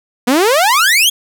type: exponential sweep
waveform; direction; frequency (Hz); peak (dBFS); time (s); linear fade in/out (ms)
sawtooth; up; 233.1 to 3403; -5; 0.27-1.1; 10
effects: none